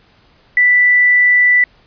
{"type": "tone", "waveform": "sine", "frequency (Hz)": 1975.5, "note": "B6", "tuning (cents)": 0, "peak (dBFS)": -7, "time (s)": [0.57, 1.64], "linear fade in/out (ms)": 2, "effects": ["pink hiss -51 dBFS RMS until 1.86 s", "resampled to 11025 Hz"]}